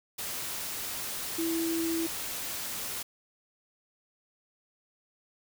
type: tone in noise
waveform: sine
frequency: 330 Hz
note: E4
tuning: 2 cents sharp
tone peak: -28 dBFS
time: 1.38-2.07 s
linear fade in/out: 10 ms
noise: white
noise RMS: -36 dBFS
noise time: 0.18-3.03 s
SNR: +5 dB
effects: none